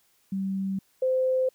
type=tone pair in turn; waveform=sine; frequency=193.1 / 517 Hz; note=G3 / C5; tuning=-26 / -21 cents; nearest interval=octave + perfect fourth; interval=1705 cents; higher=second; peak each=-26 / -21 dBFS; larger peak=second; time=0.32-0.79 / 1.02-1.49 s; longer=neither; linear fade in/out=5 ms; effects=white hiss -66 dBFS RMS until 1.54 s